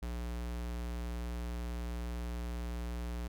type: tone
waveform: square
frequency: 59.4 Hz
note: A#1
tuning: 33 cents sharp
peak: -37 dBFS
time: 0.02-3.28 s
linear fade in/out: 10 ms
effects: none